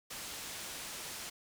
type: low-pass noise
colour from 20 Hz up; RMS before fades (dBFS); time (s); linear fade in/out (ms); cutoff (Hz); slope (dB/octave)
white; -44; 0.1-1.3; 10; 9200; 12
effects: none